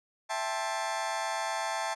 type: chord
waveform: sawtooth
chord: A minor seventh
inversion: second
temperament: just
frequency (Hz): 660 / 792 / 880 / 1056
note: E5 / G5 / A5 / C6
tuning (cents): +2 / +18 / 0 / +16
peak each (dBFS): -32 / -33 / -30 / -35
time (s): 0.29-1.95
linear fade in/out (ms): 20
effects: resampled to 22050 Hz